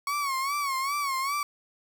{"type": "tone with vibrato", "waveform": "35% pulse", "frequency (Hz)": 1109, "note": "C#6", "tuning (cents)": 0, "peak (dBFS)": -25, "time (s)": [0.07, 1.43], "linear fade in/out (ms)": 2, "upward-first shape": "sine", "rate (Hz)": 2.5, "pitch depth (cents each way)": 93, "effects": ["9-bit"]}